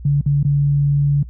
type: tone with dropouts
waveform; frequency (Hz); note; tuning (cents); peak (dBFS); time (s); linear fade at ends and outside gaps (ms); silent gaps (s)
sine; 143; D3; -46; -12; 0.05-1.23; 5; 0.212-0.261 / 0.431-0.448
effects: noise-tail reverb RT60 0.1 s tail -21 dB re dry + added 60 Hz sine -31 dBFS peak until 1.29 s